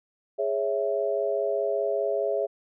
sine chord, C# minor, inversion second, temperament equal, 415.3 / 554.4 / 659.3 Hz, G#4 / C#5 / E5, 0 / 0 / 0 cents, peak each -28 / -28 / -28 dBFS, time 0.38-2.47 s, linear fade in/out 20 ms, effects none

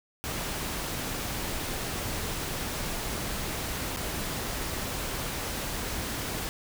pink noise with dropouts, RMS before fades -33 dBFS, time 0.24-6.49 s, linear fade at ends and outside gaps 0 ms, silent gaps 3.963-3.971 s, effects none

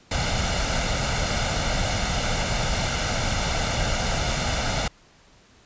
pink noise with comb filter, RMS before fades -24 dBFS, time 0.11-4.88 s, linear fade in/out 5 ms, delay 1.4 ms, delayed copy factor +0.6, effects pink hiss -55 dBFS RMS until 5.65 s + resampled to 16000 Hz

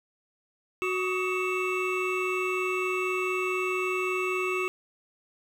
triangle tone cluster, 369.1 / 1132 / 1256 / 2216 / 2660 Hz, F#4 / C#6 / D#6 / C#7 / E7, -4 / +36 / +16 / -1 / +15 cents, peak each -27 / -34 / -34 / -35 / -30 dBFS, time 0.82-4.68 s, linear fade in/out 0 ms, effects 10-bit

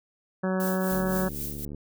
harmonic tone, 187.3 Hz, F#3, 21 cents sharp, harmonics 1 / 2 / 3 / 4 / 5 / 6 / 7 / 8 / 9, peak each -26 / -32 / -31 / -39 / -40 / -41 / -41 / -41 / -40 dBFS, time 0.43-1.29 s, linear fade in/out 10 ms
violet noise with tremolo, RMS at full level -33 dBFS, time 0.6-1.65 s, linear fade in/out 0 ms, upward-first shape triangle, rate 3.9 Hz, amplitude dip 75%
click train, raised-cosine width 3 ms, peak -26 dBFS, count 61, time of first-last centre 0.92-1.746 s, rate 72.6 Hz
effects none

